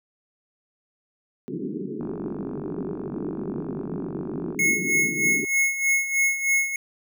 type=band-pass noise; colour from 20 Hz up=white; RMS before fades=-31 dBFS; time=1.48-5.45 s; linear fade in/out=0 ms; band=140 to 420 Hz; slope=96 dB/octave
type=click train; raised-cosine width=1 ms; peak=-26 dBFS; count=122; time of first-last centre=2.01-4.547 s; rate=47.7 Hz
type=tone with tremolo; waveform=square; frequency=2176 Hz; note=C#7; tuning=33 cents flat; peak=-18 dBFS; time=4.59-6.76 s; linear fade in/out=2 ms; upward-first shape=sine; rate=3.2 Hz; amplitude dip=70%
effects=none